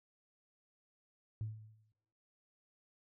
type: tone with exponential decay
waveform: sine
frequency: 108.8 Hz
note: A2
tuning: 19 cents flat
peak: -34 dBFS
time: 1.41-1.92 s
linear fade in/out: 0 ms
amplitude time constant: 110 ms
effects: noise-tail reverb RT60 1.0 s tail -21 dB re dry + tanh soft clip ceiling -32 dBFS